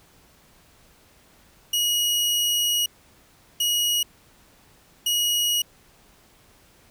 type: tone bursts at uneven times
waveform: sawtooth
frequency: 2900 Hz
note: F#7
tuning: 35 cents flat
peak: -17 dBFS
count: 3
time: 1.73-2.86 / 3.6-4.03 / 5.06-5.62 s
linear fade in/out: 5 ms
effects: pink hiss -56 dBFS RMS until 6.9 s